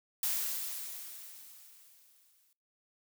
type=noise with exponential decay; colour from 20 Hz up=blue; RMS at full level=-31 dBFS; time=0.23-2.53 s; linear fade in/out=2 ms; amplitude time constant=500 ms; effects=noise-tail reverb RT60 0.4 s tail -25 dB re dry